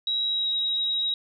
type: tone with pitch glide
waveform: sine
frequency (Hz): 3855 to 3822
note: B7 to A#7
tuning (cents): -43 to +43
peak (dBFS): -23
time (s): 0.07-1.14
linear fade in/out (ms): 2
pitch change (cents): -14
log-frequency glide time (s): 0.26-0.51
effects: none